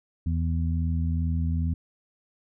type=harmonic tone; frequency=82.4 Hz; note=E2; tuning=in tune; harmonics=1 / 2 / 3; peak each=-24 / -30 / -34 dBFS; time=0.26-1.74 s; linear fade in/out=5 ms; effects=none